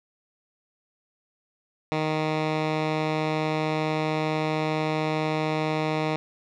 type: tone with low-pass filter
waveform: 10% pulse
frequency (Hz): 155.56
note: D#3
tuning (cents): 0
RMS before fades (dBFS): -26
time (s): 1.92-6.16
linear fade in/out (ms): 0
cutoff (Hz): 3500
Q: 0.93
effects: none